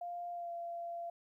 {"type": "tone with pitch glide", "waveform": "sine", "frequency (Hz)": [699, 685.4], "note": ["F5", "F5"], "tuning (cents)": [1, -33], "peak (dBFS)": -39, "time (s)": [0.01, 1.1], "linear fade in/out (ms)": 5, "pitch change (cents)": -34, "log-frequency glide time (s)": [0.32, 0.51], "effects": ["13-bit"]}